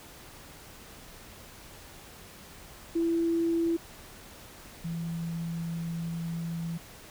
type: tone pair in turn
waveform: sine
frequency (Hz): 333.8 / 166.9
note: E4 / E3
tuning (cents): +22 / +22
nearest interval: octave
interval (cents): 1200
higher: first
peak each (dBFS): -24 / -31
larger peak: first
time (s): 2.95-3.77 / 4.84-6.78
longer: second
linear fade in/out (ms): 10
effects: pink hiss -49 dBFS RMS until 7.1 s